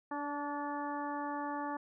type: harmonic tone with a mistuned harmonic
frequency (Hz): 290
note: D4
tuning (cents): -22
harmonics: 1 / 2 / 3 / 4 / 5 / 6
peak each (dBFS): -40 / -45 / -39 / -43 / -50 / -48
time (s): 0.11-1.77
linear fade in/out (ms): 5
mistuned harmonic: 4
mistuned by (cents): -16
effects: none